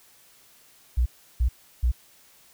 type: tone bursts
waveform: sine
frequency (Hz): 60.6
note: B1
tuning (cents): -32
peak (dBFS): -18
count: 3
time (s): 0.97-1.917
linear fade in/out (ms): 10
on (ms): 89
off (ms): 340
effects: white hiss -56 dBFS RMS until 2.53 s